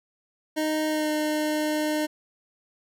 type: tone with pitch glide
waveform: 25% pulse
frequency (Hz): 309.9 to 304.9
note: D#4 to D#4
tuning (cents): -7 to -35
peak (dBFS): -20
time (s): 0.56-2.07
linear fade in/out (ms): 20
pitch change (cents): -28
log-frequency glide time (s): 0.88-1.1
effects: none